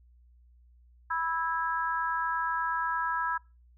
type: harmonic tone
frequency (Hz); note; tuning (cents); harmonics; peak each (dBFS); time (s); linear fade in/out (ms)
328.4; E4; -6; 3 / 4 / 5; -31 / -32 / -33; 1.1-3.38; 10
effects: noise-tail reverb RT60 0.3 s tail -25 dB re dry + added 60 Hz sine -56 dBFS peak until 3.77 s